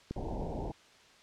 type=click; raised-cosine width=3 ms; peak=-23 dBFS; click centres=0.11 s
type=low-pass noise; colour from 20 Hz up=pink; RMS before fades=-37 dBFS; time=0.16-0.72 s; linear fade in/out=5 ms; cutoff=930 Hz; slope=96 dB/octave
effects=white hiss -59 dBFS RMS until 1.22 s + low-pass 5000 Hz 12 dB/octave